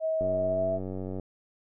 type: tone with pitch glide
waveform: sine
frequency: 639 to 656.6 Hz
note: D#5 to E5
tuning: +46 to -7 cents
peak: -25 dBFS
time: 0-0.8 s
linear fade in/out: 50 ms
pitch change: +47 cents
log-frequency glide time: 0.42-0.68 s
type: click train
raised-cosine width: 2 ms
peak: -23 dBFS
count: 94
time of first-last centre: 0.21-1.197 s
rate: 94.2 Hz
effects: none